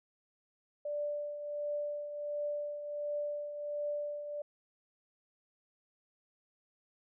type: tone with tremolo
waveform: sine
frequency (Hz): 587.3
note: D5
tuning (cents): 0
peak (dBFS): -32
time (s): 0.85-4.42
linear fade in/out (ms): 5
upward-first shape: triangle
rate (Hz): 1.4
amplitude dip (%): 60
effects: none